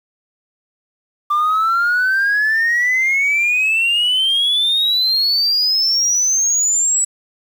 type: exponential sweep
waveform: sine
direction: up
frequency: 1177 to 7902 Hz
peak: -11 dBFS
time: 1.3-7.05 s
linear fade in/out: 10 ms
effects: tanh soft clip ceiling -11 dBFS + 7-bit